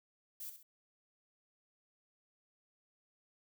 violet noise with echo, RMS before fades -45 dBFS, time 0.4-0.5 s, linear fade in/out 5 ms, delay 65 ms, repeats 2, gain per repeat -8 dB, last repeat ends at 0.63 s, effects none

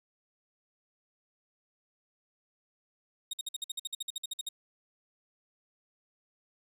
sawtooth tone bursts, 3734 Hz, A#7, 2 cents sharp, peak -30 dBFS, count 16, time 3.31-4.489 s, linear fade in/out 5 ms, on 24 ms, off 53 ms, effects resampled to 32000 Hz

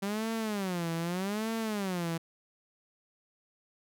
sawtooth tone with vibrato, 193.3 Hz, G3, 24 cents flat, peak -27 dBFS, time 0.02-2.18 s, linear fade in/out 10 ms, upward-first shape sine, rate 0.82 Hz, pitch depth 270 cents each way, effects none

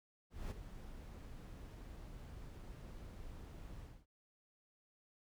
brown noise with ADSR envelope, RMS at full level -41 dBFS, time 0.3-4.06 s, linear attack 210 ms, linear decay 14 ms, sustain -10 dB, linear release 230 ms, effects none

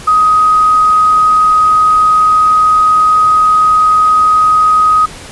sine tone with quantisation, 1256 Hz, D#6, 16 cents sharp, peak -5 dBFS, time 0.07-5.06 s, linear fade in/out 10 ms, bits 5, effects pink hiss -30 dBFS RMS until 5.31 s + resampled to 24000 Hz

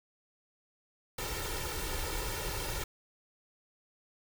pink noise with comb filter, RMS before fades -36 dBFS, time 1.18-2.84 s, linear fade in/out 5 ms, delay 2.2 ms, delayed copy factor +0.75, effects none

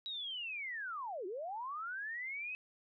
sine linear two-way sweep, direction down then up, 3885 to 342.7 to 2575 Hz, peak -39 dBFS, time 0.06-2.55 s, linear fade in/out 0 ms, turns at 1.26 s, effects none

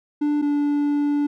triangle tone pair in turn, 294.6 / 290.4 Hz, D4 / D4, +6 / -19 cents, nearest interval unison, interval 25 cents, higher first, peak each -16 dBFS, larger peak neither, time 0.21-0.42 / 0.42-1.27 s, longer second, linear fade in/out 10 ms, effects none

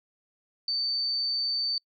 sine tone, 4564 Hz, C#8, 50 cents sharp, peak -26 dBFS, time 0.68-1.78 s, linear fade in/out 2 ms, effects noise-tail reverb RT60 0.1 s tail -26 dB re dry

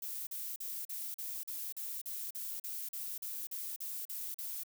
violet noise bursts, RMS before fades -41 dBFS, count 16, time 0.02-4.635 s, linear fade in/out 5 ms, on 250 ms, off 41 ms, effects none

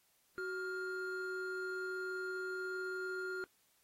triangle tone pair together, 372.9 / 1407 Hz, F#4 / F6, +14 / +12 cents, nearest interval octave + major seventh, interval 2298 cents, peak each -39 / -39 dBFS, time 0.38-3.44 s, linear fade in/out 0 ms, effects white hiss -73 dBFS RMS until 3.83 s + AAC 48 kbps

